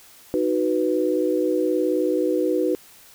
sine chord, B major, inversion first, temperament equal, 311.1 / 370 / 493.9 Hz, D#4 / F#4 / B4, 0 / 0 / 0 cents, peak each -23 dBFS, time 0.34-2.75 s, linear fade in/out 0 ms, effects white hiss -49 dBFS RMS until 3.14 s

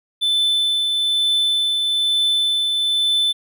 triangle tone with tremolo, 3520 Hz, A7, in tune, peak -13 dBFS, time 0.21-3.33 s, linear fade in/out 20 ms, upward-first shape triangle, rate 1.1 Hz, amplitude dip 30%, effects none

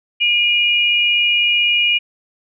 sine tone pair together, 2419 / 2877 Hz, D#7 / F#7, -49 / -49 cents, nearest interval minor third, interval 300 cents, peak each -15 dBFS, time 0.2-1.99 s, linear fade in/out 20 ms, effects none

